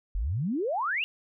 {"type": "exponential sweep", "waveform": "sine", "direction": "up", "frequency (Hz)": [41.2, 2911], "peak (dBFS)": -26, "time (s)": [0.15, 1.04], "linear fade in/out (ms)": 0, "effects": []}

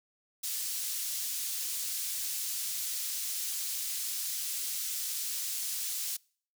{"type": "high-pass noise", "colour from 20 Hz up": "pink", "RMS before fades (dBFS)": -35, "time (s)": [0.43, 6.17], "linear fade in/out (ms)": 10, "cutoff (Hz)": 5500, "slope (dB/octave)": 12, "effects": ["noise-tail reverb RT60 0.5 s tail -26 dB re dry"]}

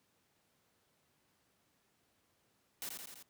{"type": "noise with echo", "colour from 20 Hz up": "white", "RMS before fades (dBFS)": -42, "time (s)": [2.82, 2.89], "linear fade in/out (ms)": 0, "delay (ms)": 84, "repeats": 4, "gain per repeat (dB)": -3, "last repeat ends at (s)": 3.226, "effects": ["pink hiss -75 dBFS RMS until 3.29 s", "high-pass 100 Hz 12 dB/octave"]}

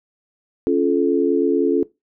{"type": "chord", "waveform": "sine", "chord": "Db augmented", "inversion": "none", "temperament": "just", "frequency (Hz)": [277.2, 346.5, 433.1], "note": ["Db4", "F4", "A4"], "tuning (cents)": [0, -14, -27], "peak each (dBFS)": -19, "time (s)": [0.67, 1.83], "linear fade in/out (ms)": 0, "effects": ["noise-tail reverb RT60 0.2 s tail -19 dB re dry"]}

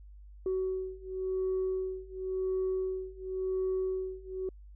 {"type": "beating tone pair", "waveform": "sine", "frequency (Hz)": [375, 375.93], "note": ["F#4", "F#4"], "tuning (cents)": [23, 28], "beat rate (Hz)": 0.93, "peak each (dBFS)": [-33, -32], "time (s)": [0.46, 4.49], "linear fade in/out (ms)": 2, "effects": ["tanh soft clip ceiling -25 dBFS", "added 50 Hz sine -48 dBFS peak until 4.75 s"]}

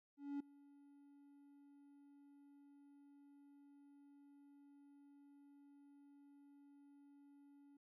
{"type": "tone with ADSR envelope", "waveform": "triangle", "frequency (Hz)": 283.4, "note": "C#4", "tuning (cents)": 38, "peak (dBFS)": -38, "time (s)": [0.17, 7.77], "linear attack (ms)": 230, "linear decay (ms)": 6, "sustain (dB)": -23, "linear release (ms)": 4, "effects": []}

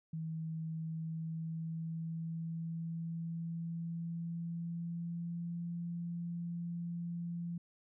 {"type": "tone with pitch glide", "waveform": "sine", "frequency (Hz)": [160.7, 171.24], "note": ["E3", "F3"], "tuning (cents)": [-44, -34], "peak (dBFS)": -37, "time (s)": [0.13, 7.58], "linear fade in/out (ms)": 5, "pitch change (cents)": 110, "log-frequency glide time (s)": [0.72, 5.68], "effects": []}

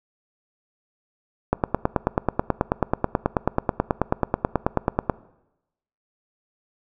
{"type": "click train", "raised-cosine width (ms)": 1, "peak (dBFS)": -4, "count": 34, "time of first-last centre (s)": [1.53, 5.098], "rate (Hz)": 9.25, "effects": ["noise-tail reverb RT60 0.9 s tail -20 dB re dry"]}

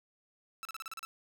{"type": "tone bursts", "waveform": "sawtooth", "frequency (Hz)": 1318.5, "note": "E6", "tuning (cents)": 0, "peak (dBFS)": -36, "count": 8, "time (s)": [0.63, 1.05], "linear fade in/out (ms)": 0, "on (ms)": 21, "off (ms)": 36, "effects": []}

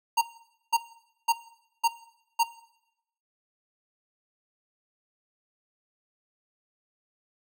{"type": "tone bursts", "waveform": "square", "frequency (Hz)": 926, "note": "A#5", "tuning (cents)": -12, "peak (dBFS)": -20, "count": 5, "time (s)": [0.17, 2.435], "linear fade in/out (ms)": 10, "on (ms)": 45, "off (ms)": 510, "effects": ["noise-tail reverb RT60 0.8 s tail -17 dB re dry"]}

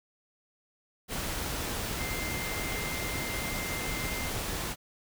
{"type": "tone in noise", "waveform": "sine", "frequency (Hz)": 2093, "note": "C7", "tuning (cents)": 0, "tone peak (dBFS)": -38, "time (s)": [1.96, 4.32], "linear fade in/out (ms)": 50, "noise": "pink", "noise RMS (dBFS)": -34, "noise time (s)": [1.08, 4.76], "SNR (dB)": -7, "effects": []}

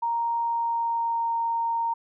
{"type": "tone with pitch glide", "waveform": "sine", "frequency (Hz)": [932.3, 924.3], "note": ["A#5", "A#5"], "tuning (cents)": [0, -15], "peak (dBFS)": -23, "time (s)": [0.02, 1.94], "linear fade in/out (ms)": 10, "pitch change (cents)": -15, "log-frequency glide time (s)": [0.4, 1.35], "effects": []}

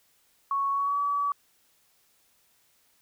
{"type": "tone with pitch glide", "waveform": "sine", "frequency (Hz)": [1108.7, 1143.2], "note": ["C#6", "D6"], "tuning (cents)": [0, -47], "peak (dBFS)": -24, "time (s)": [0.51, 1.32], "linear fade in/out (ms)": 2, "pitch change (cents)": 53, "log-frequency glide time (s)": [0.71, 0.99], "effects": ["white hiss -66 dBFS RMS until 3.01 s"]}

